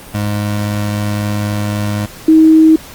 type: tone pair in turn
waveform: 25% pulse / sine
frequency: 103.83 / 317.5 Hz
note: G#2 / D#4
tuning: 0 / +35 cents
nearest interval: octave + perfect fifth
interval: 1935 cents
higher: second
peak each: -11 / -3 dBFS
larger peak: second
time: 0.14-2.06 / 2.28-2.76 s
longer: first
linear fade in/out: 5 ms
effects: pink hiss -34 dBFS RMS until 2.94 s + Opus 32 kbps